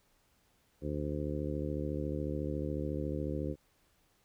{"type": "harmonic tone", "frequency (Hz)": 74, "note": "D2", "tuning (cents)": 14, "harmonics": [1, 2, 3, 4, 5, 6, 7], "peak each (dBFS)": [-39, -39, -43, -39, -42, -44, -42], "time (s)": [0.81, 3.56], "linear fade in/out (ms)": 50, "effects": ["pink hiss -71 dBFS RMS until 4.24 s"]}